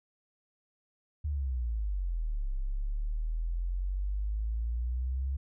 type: exponential two-way sweep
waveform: sine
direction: down then up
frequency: 76.7 to 32.7 to 68.3 Hz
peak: -29 dBFS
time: 1.24-5.37 s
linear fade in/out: 10 ms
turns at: 2.53 s
effects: none